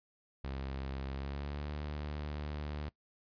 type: tone with pitch glide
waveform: sawtooth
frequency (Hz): 67.3 to 74.24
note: C2 to D2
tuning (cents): +49 to +19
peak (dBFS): -34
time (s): 0.44-2.89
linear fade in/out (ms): 0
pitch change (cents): +170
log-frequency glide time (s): 1.11-1.7
effects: noise-tail reverb RT60 0.1 s tail -21 dB re dry + resampled to 11025 Hz